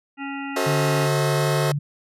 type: harmonic tone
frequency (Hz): 277.2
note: C#4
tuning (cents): 0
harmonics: 1 / 3 / 5 / 7 / 9 / 10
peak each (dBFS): -30 / -35 / -37 / -38 / -40 / -40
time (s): 0.17-1.09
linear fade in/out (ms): 50
type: chord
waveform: sawtooth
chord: F# diminished seventh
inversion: none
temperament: just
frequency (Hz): 370 / 444 / 532.8 / 639.4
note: F#4 / A4 / C5 / Eb5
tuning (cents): 0 / +16 / +31 / +47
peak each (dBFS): -23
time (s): 0.56-1.72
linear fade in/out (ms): 5
type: tone with vibrato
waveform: sine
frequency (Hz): 145.3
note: D3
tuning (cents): -18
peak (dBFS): -21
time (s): 0.66-1.79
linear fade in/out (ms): 10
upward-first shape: square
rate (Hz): 1.4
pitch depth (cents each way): 11
effects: resampled to 32000 Hz